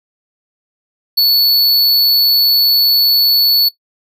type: tone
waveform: square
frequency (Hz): 4435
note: C#8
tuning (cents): 0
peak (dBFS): -8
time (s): 1.17-3.69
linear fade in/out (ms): 10
effects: noise-tail reverb RT60 0.1 s tail -17 dB re dry